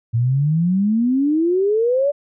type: exponential sweep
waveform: sine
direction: up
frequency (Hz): 112.7 to 587.3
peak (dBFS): -14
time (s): 0.13-2.12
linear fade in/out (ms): 20
effects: none

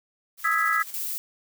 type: noise with tremolo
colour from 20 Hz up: blue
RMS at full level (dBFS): -38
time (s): 0.37-1.17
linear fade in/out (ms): 50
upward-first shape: square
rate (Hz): 14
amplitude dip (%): 40
type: chord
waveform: sine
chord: E major seventh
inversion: third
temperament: equal with one note detuned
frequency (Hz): 1259.7 / 1318.5 / 1661.2 / 1975.5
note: D#6 / E6 / G#6 / B6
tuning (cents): +21 / 0 / 0 / 0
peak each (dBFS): -26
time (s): 0.44-0.83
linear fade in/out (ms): 10
type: noise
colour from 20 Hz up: violet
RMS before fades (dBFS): -31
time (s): 0.94-1.18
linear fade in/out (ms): 0
effects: none

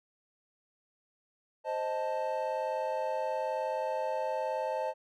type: chord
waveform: triangle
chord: A diminished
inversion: first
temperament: equal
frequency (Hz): 523.3 / 622.3 / 880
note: C5 / Eb5 / A5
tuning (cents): 0 / 0 / 0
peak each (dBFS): -33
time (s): 1.64-4.94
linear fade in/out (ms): 50
effects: none

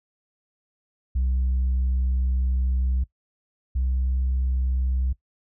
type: tone pair in turn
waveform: sine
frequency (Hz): 63.8 / 64.21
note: C2 / C2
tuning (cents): -43 / -32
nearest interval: unison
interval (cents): 11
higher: second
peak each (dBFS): -18 / -19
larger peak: first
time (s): 1.15-3.04 / 3.75-5.13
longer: first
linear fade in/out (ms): 10
effects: noise-tail reverb RT60 0.1 s tail -19 dB re dry + tanh soft clip ceiling -18 dBFS

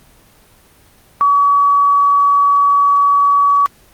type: tone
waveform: sine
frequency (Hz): 1136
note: C#6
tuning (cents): +42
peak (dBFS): -8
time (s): 1.21-3.66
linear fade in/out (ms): 0
effects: pink hiss -48 dBFS RMS until 3.93 s + Opus 24 kbps

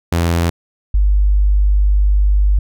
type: tone pair in turn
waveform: sawtooth / sine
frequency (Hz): 84.7 / 50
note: E2 / G1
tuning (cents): +48 / +35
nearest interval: major sixth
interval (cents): 913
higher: first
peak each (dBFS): -9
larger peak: neither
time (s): 0.12-0.5 / 0.94-2.59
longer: second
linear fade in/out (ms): 5
effects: none

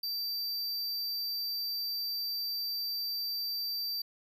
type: tone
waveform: square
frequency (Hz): 4665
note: D8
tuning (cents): -12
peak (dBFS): -33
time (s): 0.03-4.02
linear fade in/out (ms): 5
effects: none

